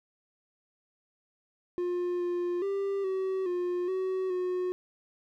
triangle tone with pitch steps, 354.8 / 352.2 / 395.1 / 379.8 / 355.8 / 375.7 / 363.7 Hz, F4 / F4 / G4 / F#4 / F4 / F#4 / F#4, +27 / +15 / +14 / +45 / +32 / +26 / -30 cents, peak -26 dBFS, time 1.78-4.72 s, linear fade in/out 0 ms, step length 420 ms, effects none

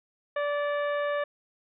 harmonic tone with a mistuned harmonic, 581 Hz, D5, 19 cents flat, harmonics 1 / 2 / 3 / 4 / 5 / 6, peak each -27 / -34 / -35 / -45 / -48 / -50 dBFS, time 0.36-1.24 s, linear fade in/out 5 ms, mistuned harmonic 6, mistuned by +65 cents, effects none

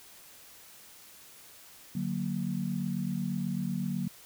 sine chord, D augmented, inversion none, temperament equal, 146.83 / 185 / 233.1 Hz, D3 / F#3 / A#3, 0 / 0 / 0 cents, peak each -36 / -32 / -35 dBFS, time 1.95-4.08 s, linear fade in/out 5 ms, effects white hiss -53 dBFS RMS until 4.25 s

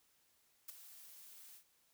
blue noise with ADSR envelope, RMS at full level -44 dBFS, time 0.68-1.64 s, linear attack 12 ms, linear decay 13 ms, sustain -13 dB, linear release 92 ms, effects white hiss -74 dBFS RMS until 1.93 s

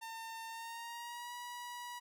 sawtooth tone with pitch glide, 905 to 970 Hz, A5 to B5, +48 to -31 cents, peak -40 dBFS, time 0.01-2 s, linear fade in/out 20 ms, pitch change +121 cents, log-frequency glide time 0.48-1.34 s, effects none

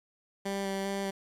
15% pulse tone with vibrato, 196 Hz, G3, in tune, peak -25 dBFS, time 0.45-1.11 s, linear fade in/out 10 ms, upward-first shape square, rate 2.5 Hz, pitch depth 11 cents each way, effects low-pass 12000 Hz 12 dB/octave + 10-bit

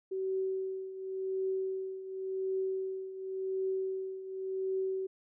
sine tone with tremolo, 380.4 Hz, F#4, 48 cents sharp, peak -29 dBFS, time 0.11-5.07 s, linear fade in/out 10 ms, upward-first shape triangle, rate 0.91 Hz, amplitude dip 75%, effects none

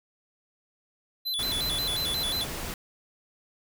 square tone with vibrato, 3729 Hz, A#7, in tune, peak -28 dBFS, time 1.25-2.45 s, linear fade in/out 20 ms, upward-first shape square, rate 5.6 Hz, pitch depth 140 cents each way
pink noise, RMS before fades -35 dBFS, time 1.39-2.74 s, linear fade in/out 2 ms
effects none

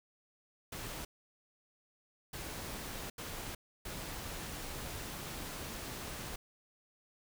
pink noise bursts at uneven times, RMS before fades -43 dBFS, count 4, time 0.72-1.05 / 2.33-3.1 / 3.18-3.55 / 3.85-6.36 s, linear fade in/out 5 ms, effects none

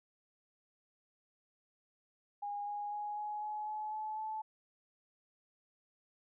sine tone with pitch steps, 818 / 825.1 / 832.3 / 839.5 / 846.8 / 854.2 / 861.6 / 869.1 Hz, G#5 / G#5 / G#5 / G#5 / G#5 / G#5 / A5 / A5, -26 / -12 / +4 / +18 / +33 / +48 / -37 / -22 cents, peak -37 dBFS, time 2.42-4.42 s, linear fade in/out 10 ms, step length 250 ms, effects none

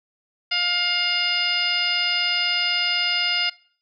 harmonic tone, 708 Hz, F5, 23 cents sharp, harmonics 1 / 2 / 3 / 4 / 5 / 6 / 7, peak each -35 / -30 / -26 / -24 / -33 / -34 / -25 dBFS, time 0.51-3.5 s, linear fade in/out 10 ms, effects noise-tail reverb RT60 0.5 s tail -22 dB re dry

